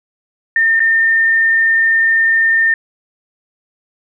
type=tone with dropouts; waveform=sine; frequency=1812 Hz; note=A#6; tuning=50 cents flat; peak=-9 dBFS; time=0.56-2.74 s; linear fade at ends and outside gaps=2 ms; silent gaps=0.795-0.802 s; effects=none